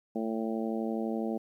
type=harmonic tone; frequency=112 Hz; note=A2; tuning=31 cents sharp; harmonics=2 / 3 / 4 / 5 / 6 / 7; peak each=-32 / -36 / -38 / -40 / -42 / -43 dBFS; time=0.15-1.38 s; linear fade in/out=10 ms; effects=11-bit